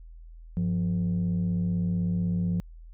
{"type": "tone pair together", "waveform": "sine", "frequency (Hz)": [98.68, 174.61], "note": ["G2", "F3"], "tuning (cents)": [12, 0], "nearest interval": "minor seventh", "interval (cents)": 988, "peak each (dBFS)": [-28, -23], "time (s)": [0.57, 2.6], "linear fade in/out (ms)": 0, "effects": ["tanh soft clip ceiling -21 dBFS", "added 41 Hz sine -43 dBFS peak until 2.93 s"]}